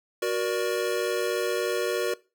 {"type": "chord", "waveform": "square", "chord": "Gb augmented", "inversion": "none", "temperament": "equal with one note detuned", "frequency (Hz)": [370, 473.5, 587.3], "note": ["Gb4", "Bb4", "D5"], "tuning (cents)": [0, 27, 0], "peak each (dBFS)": [-29, -29, -32], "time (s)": [0.22, 2.14], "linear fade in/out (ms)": 5, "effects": ["noise-tail reverb RT60 0.3 s tail -21 dB re dry"]}